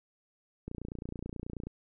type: click train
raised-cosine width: 3 ms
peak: -26 dBFS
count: 30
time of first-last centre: 0.68-1.67 s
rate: 29.3 Hz
effects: none